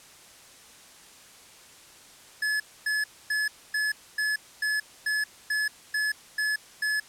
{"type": "tone bursts", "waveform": "square", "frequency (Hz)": 1712, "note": "A6", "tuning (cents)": -48, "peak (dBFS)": -25, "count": 11, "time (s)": [2.42, 7], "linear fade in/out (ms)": 5, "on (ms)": 180, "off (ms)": 260, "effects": ["white hiss -51 dBFS RMS until 7.08 s", "low-pass 10000 Hz 12 dB/octave"]}